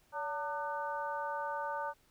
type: harmonic tone with a mistuned harmonic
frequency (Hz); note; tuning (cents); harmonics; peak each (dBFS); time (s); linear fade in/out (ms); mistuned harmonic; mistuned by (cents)
300; D4; +37; 2 / 3 / 4 / 5; -41 / -37 / -43 / -43; 0.12-1.94; 50; 2; -86
effects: pink hiss -69 dBFS RMS until 2.1 s